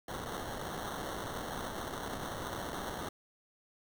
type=noise with sample-and-hold; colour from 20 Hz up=blue; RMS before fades=-40 dBFS; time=0.08-3.09 s; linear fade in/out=5 ms; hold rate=2450 Hz; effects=none